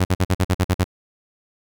sawtooth tone bursts, 92.5 Hz, F#2, in tune, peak -11 dBFS, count 9, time 0-0.842 s, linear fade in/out 10 ms, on 50 ms, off 49 ms, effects none

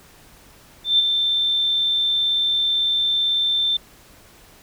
sine tone with ADSR envelope, 3561 Hz, A7, 20 cents sharp, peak -11 dBFS, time 0.84-3.77 s, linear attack 150 ms, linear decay 17 ms, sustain -6 dB, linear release 5 ms, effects pink hiss -49 dBFS RMS until 4.62 s

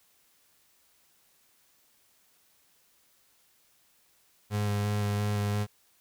35% pulse tone with vibrato, 103.3 Hz, G#2, 9 cents flat, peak -25 dBFS, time 4.5-5.67 s, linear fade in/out 50 ms, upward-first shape square, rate 2.9 Hz, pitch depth 11 cents each way, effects white hiss -66 dBFS RMS until 6 s

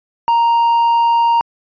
triangle tone, 932.3 Hz, A#5, in tune, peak -8 dBFS, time 0.28-1.41 s, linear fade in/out 0 ms, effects resampled to 11025 Hz

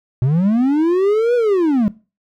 triangle linear two-way sweep, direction up then down, 119.4 to 493.9 to 196.7 Hz, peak -10 dBFS, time 0.22-1.88 s, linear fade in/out 0 ms, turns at 1.35 s, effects noise-tail reverb RT60 0.3 s tail -19 dB re dry

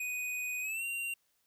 square tone with pitch glide, 2489 to 2762 Hz, D#7 to F7, 0 to -20 cents, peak -35 dBFS, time 0-1.14 s, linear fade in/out 5 ms, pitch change +180 cents, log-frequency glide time 0.61-0.84 s, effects white hiss -75 dBFS RMS until 1.46 s

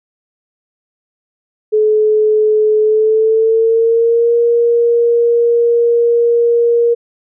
sine tone with pitch glide, 429.1 to 470.6 Hz, A4 to A#4, -43 to +16 cents, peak -8 dBFS, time 1.72-6.95 s, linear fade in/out 20 ms, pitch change +159 cents, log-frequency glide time 2.81-4.34 s, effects none

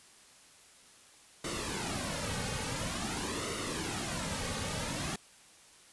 pink noise with flanger, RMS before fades -36 dBFS, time 1.44-5.16 s, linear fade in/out 5 ms, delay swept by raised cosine 1.2 to 3 ms, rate 0.48 Hz, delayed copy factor -0.65, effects white hiss -58 dBFS RMS until 5.92 s + resampled to 24000 Hz

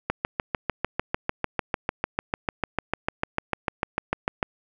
click train, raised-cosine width 0.5 ms, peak -8 dBFS, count 30, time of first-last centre 0.1-4.428 s, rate 6.7 Hz, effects none

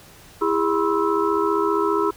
sine tone cluster, 332.5 / 407.5 / 980 / 1055 / 1312 Hz, E4 / G#4 / B5 / C6 / E6, +15 / -33 / -14 / +14 / -9 cents, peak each -24 / -21 / -26 / -28 / -25 dBFS, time 0.41-2.11 s, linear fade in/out 10 ms, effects pink hiss -47 dBFS RMS until 2.16 s

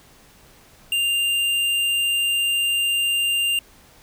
sine tone with hard clipping, 2794 Hz, F7, in tune, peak -20 dBFS, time 0.92-3.59 s, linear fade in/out 2 ms, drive 11 dB, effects pink hiss -51 dBFS RMS until 4.02 s

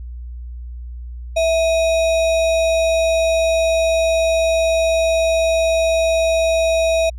sine tone with sample-and-hold, 654 Hz, E5, 14 cents flat, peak -13 dBFS, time 1.36-7.1 s, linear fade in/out 10 ms, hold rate 3150 Hz, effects added 60 Hz sine -28 dBFS peak until 7.18 s + low-pass 7000 Hz 12 dB/octave

